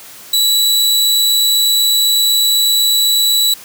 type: tone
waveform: sawtooth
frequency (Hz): 3934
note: B7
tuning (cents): -7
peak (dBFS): -7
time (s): 0.33-3.54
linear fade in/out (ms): 5
effects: white hiss -36 dBFS RMS until 3.64 s + high-pass 100 Hz 12 dB/octave